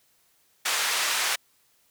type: band-pass noise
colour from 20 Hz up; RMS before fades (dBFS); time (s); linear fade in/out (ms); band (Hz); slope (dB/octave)
pink; -26; 0.65-1.36; 10; 1200 to 10000; 12
effects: white hiss -65 dBFS RMS until 1.9 s